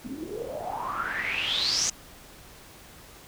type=noise with low-pass filter sweep; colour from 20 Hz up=white; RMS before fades=-30 dBFS; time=0.04-1.9 s; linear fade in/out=5 ms; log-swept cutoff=240 to 6600 Hz; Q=9.6; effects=pink hiss -49 dBFS RMS until 3.27 s